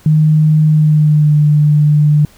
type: tone with pitch glide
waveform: sine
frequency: 154.5 to 149.32 Hz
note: D#3 to D3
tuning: -12 to +29 cents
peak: -6 dBFS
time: 0.06-2.25 s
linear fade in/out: 2 ms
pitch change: -59 cents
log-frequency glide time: 0.67-1.4 s
effects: pink hiss -45 dBFS RMS until 2.37 s